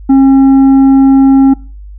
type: tone with tanh clipping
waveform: triangle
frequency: 270 Hz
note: C#4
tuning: 45 cents flat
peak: -3 dBFS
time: 0.09-1.54 s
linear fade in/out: 10 ms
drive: 10 dB
effects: noise-tail reverb RT60 0.4 s tail -24 dB re dry + added 50 Hz sine -26 dBFS peak until 1.98 s